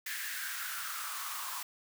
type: noise with high-pass filter sweep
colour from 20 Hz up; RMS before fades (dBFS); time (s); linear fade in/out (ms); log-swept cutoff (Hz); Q
white; -39; 0.06-1.63; 5; 1800 to 1000; 5.1
effects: none